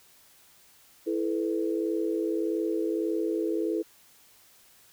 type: chord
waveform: sine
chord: E suspended fourth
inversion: none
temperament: equal with one note detuned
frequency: 329.6 / 432.2 / 493.9 Hz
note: E4 / A4 / B4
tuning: 0 / -31 / 0 cents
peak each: -28 / -30 / -34 dBFS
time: 1.06-3.83 s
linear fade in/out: 20 ms
effects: white hiss -58 dBFS RMS until 4.92 s